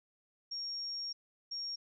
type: tone bursts at uneven times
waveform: sine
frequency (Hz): 5560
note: F8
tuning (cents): -9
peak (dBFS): -37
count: 2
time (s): 0.51-1.13 / 1.51-1.76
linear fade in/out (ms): 10
effects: none